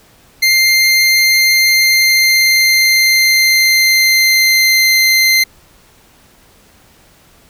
25% pulse tone with pitch glide, 2098 to 2079 Hz, C7 to C7, +4 to -12 cents, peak -4 dBFS, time 0.42-5.44 s, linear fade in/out 10 ms, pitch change -16 cents, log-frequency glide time 1.69-4.91 s, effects pink hiss -47 dBFS RMS until 7.49 s

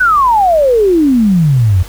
sine exponential sweep, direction down, 1537 to 85 Hz, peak -6 dBFS, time 0-1.83 s, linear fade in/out 10 ms, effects added 50 Hz sine -30 dBFS peak until 1.88 s + pink hiss -34 dBFS RMS until 1.88 s

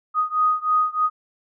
sine beating tone pair, 1244.5 / 1247.7 Hz, D#6 / D#6, 0 / +4 cents, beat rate 3.2 Hz, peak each -20 / -21 dBFS, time 0.14-1.1 s, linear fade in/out 50 ms, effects none

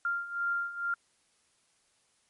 sine beating tone pair, 1392 / 1394.2 Hz, F6 / F6, -6 / -3 cents, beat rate 2.2 Hz, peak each -35 / -31 dBFS, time 0.05-0.94 s, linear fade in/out 2 ms, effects white hiss -70 dBFS RMS until 2.29 s + MP3 48 kbps

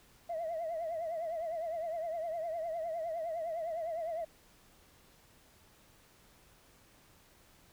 sine tone with vibrato, 659.3 Hz, E5, in tune, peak -33 dBFS, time 0.29-4.25 s, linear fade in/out 10 ms, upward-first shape triangle, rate 9.8 Hz, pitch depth 110 cents each way, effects tanh soft clip ceiling -31 dBFS + pink hiss -63 dBFS RMS until 7.72 s

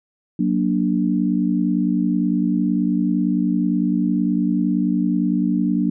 sine chord, Gb augmented, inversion none, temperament equal with one note detuned, 185 / 235.7 / 293.7 Hz, Gb3 / Bb3 / D4, 0 / +19 / 0 cents, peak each -20 / -21 / -21 dBFS, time 0.39-5.9 s, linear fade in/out 5 ms, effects none

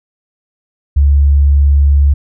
sine tone, 70.9 Hz, C#2, 40 cents sharp, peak -5 dBFS, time 0.96-2.14 s, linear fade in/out 10 ms, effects none

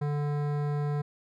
sine tone with hard clipping, 146.3 Hz, D3, 6 cents flat, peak -29 dBFS, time 0.01-1.02 s, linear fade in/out 10 ms, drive 16 dB, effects none

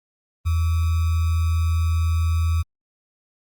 sine tone with sample-and-hold, 82.41 Hz, E2, in tune, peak -17 dBFS, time 0.45-2.63 s, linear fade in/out 20 ms, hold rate 1225 Hz, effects Opus 24 kbps

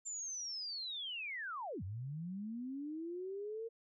sine linear two-way sweep, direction down then up, 7270 to 87.31 to 462.5 Hz, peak -40 dBFS, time 0.05-3.69 s, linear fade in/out 20 ms, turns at 1.83 s, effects none

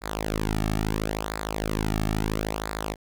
sawtooth tone with flanger, 53.1 Hz, G#1, 39 cents sharp, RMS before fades -28 dBFS, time 0.01-2.96 s, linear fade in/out 50 ms, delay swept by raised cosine 0.33 to 2.03 ms, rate 0.74 Hz, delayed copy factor -0.8, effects none

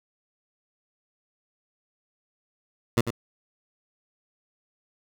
15% pulse tone with echo, 117.2 Hz, A#2, 10 cents sharp, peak -12 dBFS, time 2.97-3.01 s, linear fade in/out 5 ms, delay 96 ms, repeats 1, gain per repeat -8 dB, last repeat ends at 3.106 s, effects none

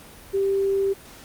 sine tone, 392 Hz, G4, in tune, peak -19 dBFS, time 0.33-0.94 s, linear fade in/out 20 ms, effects pink hiss -45 dBFS RMS until 1.24 s + Opus 32 kbps

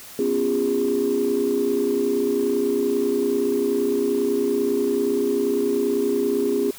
sine chord, C# dominant seventh, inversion third, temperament equal with one note detuned, 246.9 / 277.2 / 349.2 / 406.8 Hz, B3 / C#4 / E#4 / G#4, 0 / 0 / 0 / -36 cents, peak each -26 / -25 / -26 / -20 dBFS, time 0.19-6.71 s, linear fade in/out 2 ms, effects tanh soft clip ceiling -12 dBFS + white hiss -41 dBFS RMS until 6.78 s

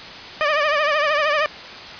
15% pulse tone with vibrato, 598 Hz, D5, 31 cents sharp, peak -10 dBFS, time 0.41-1.46 s, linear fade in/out 0 ms, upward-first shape triangle, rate 13 Hz, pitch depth 100 cents each way, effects white hiss -35 dBFS RMS until 1.99 s + resampled to 11025 Hz

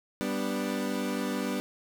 30% pulse chord, G major, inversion none, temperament equal, 196 / 246.9 / 293.7 Hz, G3 / B3 / D4, 0 / 0 / 0 cents, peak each -31 / -30 / -32 dBFS, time 0.21-1.6 s, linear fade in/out 0 ms, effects none

